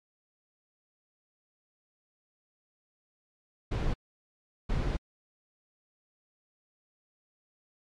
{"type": "noise bursts at uneven times", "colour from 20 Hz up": "brown", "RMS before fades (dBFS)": -29, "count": 2, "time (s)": [[3.71, 3.94], [4.69, 4.97]], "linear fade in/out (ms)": 10, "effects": ["low-pass 5000 Hz 12 dB/octave", "MP3 64 kbps"]}